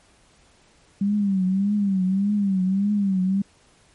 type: tone with vibrato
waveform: sine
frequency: 196 Hz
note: G3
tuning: in tune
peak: -18 dBFS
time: 1.01-3.42 s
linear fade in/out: 5 ms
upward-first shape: triangle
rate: 1.7 Hz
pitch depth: 120 cents each way
effects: pink hiss -57 dBFS RMS until 3.94 s + MP3 48 kbps